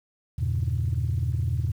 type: chord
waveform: sine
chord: E diminished seventh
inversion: none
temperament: just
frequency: 82.41 / 98.89 / 118.67 / 142.4 Hz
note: E2 / G2 / Bb2 / Db3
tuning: 0 / +16 / +31 / +47 cents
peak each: -26 / -29 / -26 / -32 dBFS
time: 0.38-1.72 s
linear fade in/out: 10 ms
effects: tanh soft clip ceiling -17 dBFS + 9-bit